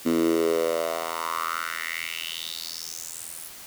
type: tone with high-pass filter sweep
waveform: 10% pulse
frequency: 82.41 Hz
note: E2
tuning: in tune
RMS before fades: -28 dBFS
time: 0.05-3.49 s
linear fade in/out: 20 ms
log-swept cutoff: 260 to 11000 Hz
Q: 4.5
effects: white hiss -43 dBFS RMS until 3.66 s